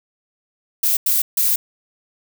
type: noise bursts at uneven times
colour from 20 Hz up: violet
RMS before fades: -17 dBFS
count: 3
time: 0.83-0.97 / 1.06-1.22 / 1.37-1.56 s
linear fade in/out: 5 ms
effects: none